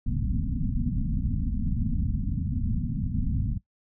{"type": "low-pass noise", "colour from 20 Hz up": "pink", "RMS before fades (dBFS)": -27, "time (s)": [0.06, 3.58], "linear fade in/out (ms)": 10, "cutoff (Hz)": 260, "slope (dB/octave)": 96, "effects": ["noise-tail reverb RT60 0.1 s tail -18 dB re dry"]}